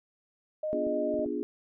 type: tone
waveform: sine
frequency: 617 Hz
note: D#5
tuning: 15 cents flat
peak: -29 dBFS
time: 0.63-1.25 s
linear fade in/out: 5 ms
type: chord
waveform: sine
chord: B diminished seventh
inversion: none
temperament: equal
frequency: 246.9 / 293.7 / 349.2 / 415.3 Hz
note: B3 / D4 / F4 / Ab4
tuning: 0 / 0 / 0 / 0 cents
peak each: -36 / -34 / -36 / -35 dBFS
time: 0.73-1.43 s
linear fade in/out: 0 ms
type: clicks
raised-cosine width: 2 ms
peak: -31 dBFS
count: 4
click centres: 0.868 / 1.142 / 1.192 / 1.261 s
effects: none